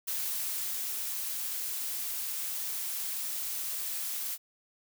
blue noise with ADSR envelope, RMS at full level -33 dBFS, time 0.07-4.38 s, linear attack 13 ms, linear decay 970 ms, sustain -2 dB, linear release 47 ms, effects none

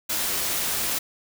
white noise, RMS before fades -26 dBFS, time 0.09-0.99 s, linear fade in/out 10 ms, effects none

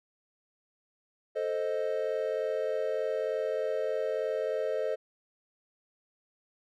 triangle chord, A diminished, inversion none, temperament equal, 440 / 523.3 / 622.3 Hz, A4 / C5 / Eb5, 0 / 0 / 0 cents, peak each -31 dBFS, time 1.35-4.96 s, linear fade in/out 20 ms, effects none

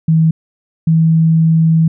sine tone pair in turn, 160.9 / 162.02 Hz, E3 / E3, -42 / -30 cents, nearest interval unison, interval 12 cents, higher second, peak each -7 dBFS, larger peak neither, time 0.08-0.31 / 0.87-1.88 s, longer second, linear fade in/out 5 ms, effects none

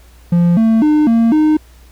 triangle tone with pitch steps, 173 / 223.9 / 302.5 / 229.3 / 307.6 Hz, F3 / A3 / D#4 / A#3 / D#4, -16 / +30 / -49 / -28 / -20 cents, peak -6 dBFS, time 0.32-1.57 s, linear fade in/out 5 ms, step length 250 ms, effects added 60 Hz sine -40 dBFS peak until 1.91 s + pink hiss -49 dBFS RMS until 1.91 s

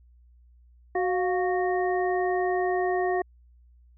harmonic tone with a mistuned harmonic, 370 Hz, F#4, in tune, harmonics 1 / 2 / 3 / 5, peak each -25 / -27 / -38 / -34 dBFS, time 0.95-3.22 s, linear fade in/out 5 ms, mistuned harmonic 2, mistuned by -73 cents, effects added 60 Hz sine -53 dBFS peak until 3.97 s

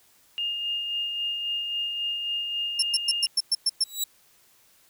sine tone with tremolo, 2828 Hz, F7, 21 cents sharp, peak -25 dBFS, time 0.38-3.27 s, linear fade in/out 0 ms, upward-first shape sine, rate 3.7 Hz, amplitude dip 35%
35% pulse tone bursts, 5390 Hz, E8, 38 cents sharp, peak -17 dBFS, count 8, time 2.79-3.84 s, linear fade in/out 5 ms, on 35 ms, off 110 ms
15% pulse tone with exponential growth, 3895 Hz, B7, 25 cents flat, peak -15 dBFS, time 3.8-4.04 s, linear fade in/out 5 ms, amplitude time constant 51 ms
effects white hiss -60 dBFS RMS until 4.89 s

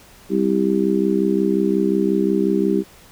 harmonic tone, 65.6 Hz, C2, 5 cents sharp, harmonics 3 / 4 / 5 / 6, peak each -20 / -25 / -20 / -20 dBFS, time 0.29-2.84 s, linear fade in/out 50 ms, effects pink hiss -47 dBFS RMS until 3.11 s

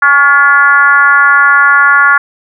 sine tone with frequency modulation, 1416 Hz, F6, 23 cents sharp, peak -3 dBFS, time 0.02-2.18 s, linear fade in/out 5 ms, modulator 295 Hz, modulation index 1.1, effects none

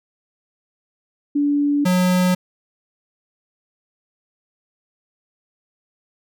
sine / square tone pair in turn, 288.6 / 181.81 Hz, D4 / F#3, -30 / -30 cents, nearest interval minor sixth, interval 800 cents, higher first, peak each -15 dBFS, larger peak neither, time 1.35-1.85 / 1.85-2.35 s, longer neither, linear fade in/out 10 ms, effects none

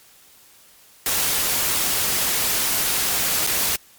white noise with dropouts, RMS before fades -21 dBFS, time 1.06-3.76 s, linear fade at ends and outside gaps 2 ms, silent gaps 3.467-3.471 s, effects white hiss -51 dBFS RMS until 3.98 s + MP3 96 kbps

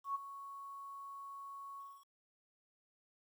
sine tone with ADSR envelope, 1108.7 Hz, C#6, in tune, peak -33 dBFS, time 0.04-2.06 s, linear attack 110 ms, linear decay 18 ms, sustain -13 dB, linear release 270 ms, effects 11-bit

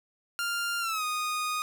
sawtooth tone with pitch glide, 1396.9 to 1237.3 Hz, F6 to D#6, 0 to -10 cents, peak -25 dBFS, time 0.39-1.62 s, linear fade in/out 0 ms, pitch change -210 cents, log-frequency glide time 0.8-1.04 s, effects none

